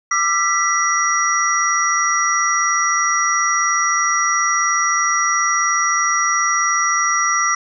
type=tone cluster; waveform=sine; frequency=1184 / 1343 / 1971 / 5740 Hz; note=D6 / E6 / B6 / F8; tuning=+14 / +32 / -4 / +47 cents; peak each=-20 dBFS; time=0.11-7.55 s; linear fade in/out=5 ms; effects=none